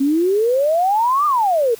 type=exponential two-way sweep; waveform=sine; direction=up then down; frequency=265.6 to 1226 to 440.3 Hz; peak=-13 dBFS; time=0-1.75 s; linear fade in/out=10 ms; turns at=1.26 s; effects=white hiss -41 dBFS RMS until 1.79 s